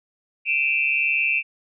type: tone cluster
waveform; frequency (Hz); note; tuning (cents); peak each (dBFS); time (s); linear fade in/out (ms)
sine; 2355 / 2560 / 2702; D7 / D#7 / E7; +4 / +49 / +42; -23; 0.45-1.43; 50
effects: none